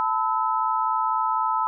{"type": "tone cluster", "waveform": "sine", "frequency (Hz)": [882, 1006, 1298], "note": ["A5", "B5", "E6"], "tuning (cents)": [4, 32, -27], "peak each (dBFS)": -25, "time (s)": [0, 1.67], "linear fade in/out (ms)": 0, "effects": []}